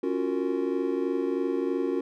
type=chord; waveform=triangle; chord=Gb major seventh; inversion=second; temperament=just; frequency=277.5 / 346.9 / 370 / 462.5 Hz; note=Db4 / F4 / Gb4 / Bb4; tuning=+2 / -12 / 0 / -14 cents; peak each=-28 / -29 / -28 / -30 dBFS; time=0.03-2.01 s; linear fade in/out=5 ms; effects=none